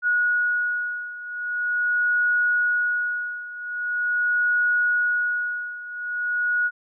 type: beating tone pair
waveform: sine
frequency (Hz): 1455 / 1455.43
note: F#6 / F#6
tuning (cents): -29 / -29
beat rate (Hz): 0.43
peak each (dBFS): -22 / -25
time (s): 0.02-6.71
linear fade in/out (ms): 50
effects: none